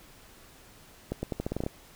accelerating click train, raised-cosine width 2 ms, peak -17 dBFS, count 10, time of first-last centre 1.12-1.664 s, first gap 110 ms, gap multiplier 0.84, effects pink hiss -54 dBFS RMS until 1.95 s

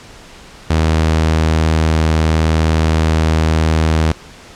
sawtooth tone, 79.5 Hz, D#2, 38 cents sharp, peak -7 dBFS, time 0.7-4.12 s, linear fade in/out 5 ms, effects pink hiss -38 dBFS RMS until 4.55 s + low-pass 7000 Hz 12 dB/octave

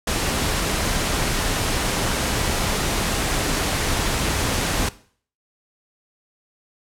pink noise, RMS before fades -22 dBFS, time 0.07-4.89 s, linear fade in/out 5 ms, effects noise-tail reverb RT60 0.5 s tail -18 dB re dry + low-pass 11000 Hz 12 dB/octave

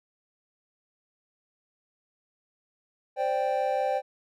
triangle chord, C suspended second, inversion none, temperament just, 523.3 / 588.7 / 784.9 Hz, C5 / D5 / G5, 0 / +4 / +2 cents, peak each -27 / -28 / -26 dBFS, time 3.16-4.02 s, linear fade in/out 50 ms, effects none

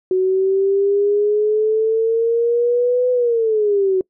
sine exponential two-way sweep, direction up then down, 370 to 502 to 370 Hz, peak -13 dBFS, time 0.11-4.01 s, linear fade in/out 2 ms, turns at 3.11 s, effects noise-tail reverb RT60 0.1 s tail -24 dB re dry

